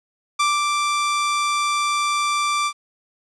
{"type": "tone with ADSR envelope", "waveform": "sawtooth", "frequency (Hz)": 1174.7, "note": "D6", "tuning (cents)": 0, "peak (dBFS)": -12, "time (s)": [0.39, 2.73], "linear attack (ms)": 11, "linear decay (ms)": 200, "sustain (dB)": -3, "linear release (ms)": 66, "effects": ["resampled to 22050 Hz", "9-bit"]}